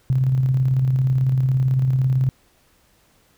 sine tone with tremolo, 130.81 Hz, C3, in tune, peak -14 dBFS, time 0.1-2.29 s, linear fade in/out 0 ms, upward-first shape square, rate 18 Hz, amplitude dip 30%, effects pink hiss -59 dBFS RMS until 3.37 s

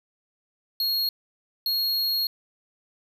square tone bursts at uneven times, 4293 Hz, C8, 44 cents sharp, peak -23 dBFS, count 2, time 0.8-1.09 / 1.66-2.27 s, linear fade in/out 2 ms, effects none

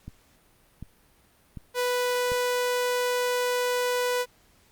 click train, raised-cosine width 5 ms, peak -25 dBFS, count 4, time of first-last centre 0.08-2.319 s, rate 1.34 Hz
sawtooth tone, 493.9 Hz, B4, in tune, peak -20 dBFS, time 1.74-4.26 s, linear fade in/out 50 ms
effects pink hiss -61 dBFS RMS until 4.71 s + Opus 48 kbps

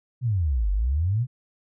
sine exponential two-way sweep, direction down then up, 132.2 to 46.25 to 132.2 Hz, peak -20 dBFS, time 0.21-1.27 s, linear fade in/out 50 ms, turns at 0.71 s, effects none

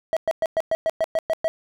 triangle tone bursts, 646 Hz, E5, 35 cents flat, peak -16 dBFS, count 10, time 0.13-1.48 s, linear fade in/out 0 ms, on 36 ms, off 110 ms, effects none

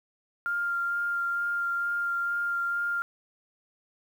sine tone with vibrato, 1396.9 Hz, F6, in tune, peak -26 dBFS, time 0.46-3.02 s, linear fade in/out 0 ms, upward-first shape sine, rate 2.2 Hz, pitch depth 10 cents each way, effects 9-bit

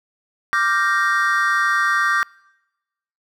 triangle chord, G minor seventh, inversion second, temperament equal, 1174.7 / 1396.9 / 1568 / 1864.7 Hz, D6 / F6 / G6 / Bb6, 0 / 0 / 0 / 0 cents, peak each -18 / -23 / -19 / -20 dBFS, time 0.53-2.23 s, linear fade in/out 0 ms, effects noise-tail reverb RT60 1.0 s tail -25 dB re dry

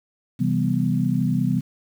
sine chord, C major seventh, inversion none, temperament equal, 130.81 / 164.81 / 196 / 246.9 Hz, C3 / E3 / G3 / B3, 0 / 0 / 0 / 0 cents, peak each -24 dBFS, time 0.39-1.61 s, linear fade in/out 20 ms, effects 8-bit

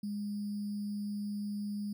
sine tone with sample-and-hold, 205.6 Hz, G#3, 17 cents flat, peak -34 dBFS, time 0.03-1.93 s, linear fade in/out 5 ms, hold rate 4900 Hz, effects none

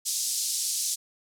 pink band-pass noise, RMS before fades -29 dBFS, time 0.05-0.96 s, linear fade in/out 20 ms, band 4800 to 11000 Hz, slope 24 dB/octave, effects none

